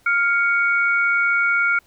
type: tone pair together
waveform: sine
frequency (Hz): 1400 / 2231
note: F6 / C#7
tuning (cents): +4 / +11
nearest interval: minor sixth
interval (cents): 807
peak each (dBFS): -17 / -20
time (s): 0.06-1.79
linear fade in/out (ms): 5
effects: pink hiss -57 dBFS RMS until 1.86 s